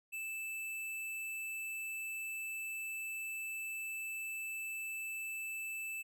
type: tone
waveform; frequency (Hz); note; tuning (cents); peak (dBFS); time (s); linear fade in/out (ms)
square; 2637; E7; 0; -40; 0.12-6.03; 20
effects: none